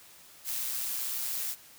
blue noise with amplitude modulation, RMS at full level -32 dBFS, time 0.44-1.56 s, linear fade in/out 50 ms, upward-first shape sine, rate 124 Hz, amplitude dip 35%, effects white hiss -54 dBFS RMS until 1.78 s

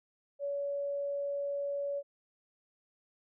sine tone, 566 Hz, C#5, 36 cents sharp, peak -32 dBFS, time 0.39-2.03 s, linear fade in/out 50 ms, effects none

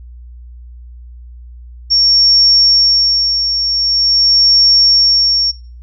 sine tone with tremolo, 5500 Hz, F8, 27 cents flat, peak -5 dBFS, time 1.9-5.52 s, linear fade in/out 20 ms, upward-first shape sine, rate 0.45 Hz, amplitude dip 55%, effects noise-tail reverb RT60 0.4 s tail -26 dB re dry + added 60 Hz sine -31 dBFS peak until 5.82 s

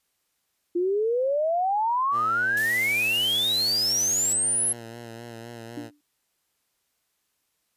sine exponential sweep, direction up, 341.2 to 11175 Hz, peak -21 dBFS, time 0.75-4.73 s, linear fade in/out 10 ms
10% pulse tone with vibrato, 116.4 Hz, A#2, 2 cents flat, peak -30 dBFS, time 2.11-5.91 s, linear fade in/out 50 ms, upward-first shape sine, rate 3.9 Hz, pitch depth 40 cents each way
blue noise, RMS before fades -34 dBFS, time 2.57-4.33 s, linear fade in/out 0 ms
sine tone with exponential decay, 293.7 Hz, D4, in tune, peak -29 dBFS, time 5.77-6.01 s, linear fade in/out 5 ms, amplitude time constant 51 ms
effects white hiss -74 dBFS RMS until 7.76 s + resampled to 32000 Hz

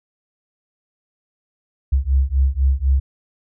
sine beating tone pair, 65.41 / 69.41 Hz, C2 / C#2, 0 / +3 cents, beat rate 4 Hz, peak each -17 dBFS, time 1.92-3 s, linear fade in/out 10 ms, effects none

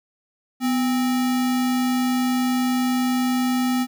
sine tone with sample-and-hold, 250 Hz, B3, 21 cents sharp, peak -18 dBFS, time 0.6-3.87 s, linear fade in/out 50 ms, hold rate 1050 Hz, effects none

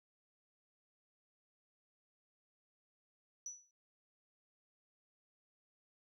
sine tone with exponential decay, 5920 Hz, F#8, in tune, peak -38 dBFS, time 3.46-3.71 s, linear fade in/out 2 ms, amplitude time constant 53 ms, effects tanh soft clip ceiling -38 dBFS

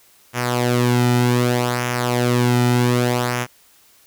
sawtooth tone with flanger, 122.4 Hz, B2, 15 cents flat, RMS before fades -18 dBFS, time 0.33-3.47 s, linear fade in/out 50 ms, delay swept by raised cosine 0.23 to 1.83 ms, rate 0.65 Hz, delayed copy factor -0.65, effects white hiss -53 dBFS RMS until 4.06 s

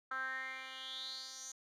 10% pulse tone with band-pass filter sweep, 262.3 Hz, C4, 4 cents sharp, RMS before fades -44 dBFS, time 0.11-1.52 s, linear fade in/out 5 ms, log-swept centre 1400 to 6500 Hz, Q 6.7, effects none

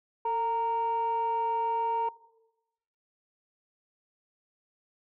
sine tone pair together, 450.2 / 926.8 Hz, A4 / A#5, +40 / -10 cents, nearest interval octave + minor second, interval 1250 cents, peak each -32 / -26 dBFS, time 0.25-2.09 s, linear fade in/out 5 ms, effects noise-tail reverb RT60 1.0 s tail -20 dB re dry + tanh soft clip ceiling -22 dBFS

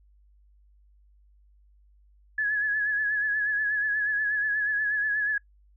sine tone with vibrato, 1697 Hz, G#6, 37 cents sharp, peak -23 dBFS, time 2.38-5.38 s, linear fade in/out 5 ms, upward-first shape sine, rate 8.3 Hz, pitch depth 44 cents each way, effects noise-tail reverb RT60 0.1 s tail -23 dB re dry + added 50 Hz sine -56 dBFS peak until 5.76 s

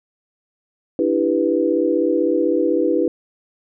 sine chord, E minor seventh, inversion third, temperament equal with one note detuned, 293.7 / 329.6 / 393.6 / 493.9 Hz, D4 / E4 / G4 / B4, 0 / 0 / +7 / 0 cents, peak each -22 / -19 / -22 / -20 dBFS, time 0.99-3.08 s, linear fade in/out 2 ms, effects none

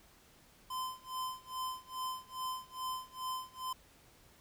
square tone with tremolo, 1028 Hz, C6, 31 cents flat, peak -36 dBFS, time 0.7-3.73 s, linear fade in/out 5 ms, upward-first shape sine, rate 2.4 Hz, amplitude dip 95%, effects pink hiss -63 dBFS RMS until 4.4 s

